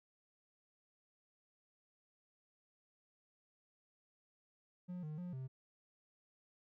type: tone with pitch steps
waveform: triangle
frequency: 179.3 / 153.1 / 178.2 / 130.9 Hz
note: F3 / D#3 / F3 / C3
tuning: +46 / -28 / +35 / +1 cents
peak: -40 dBFS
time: 4.88-5.48 s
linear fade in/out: 20 ms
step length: 150 ms
effects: none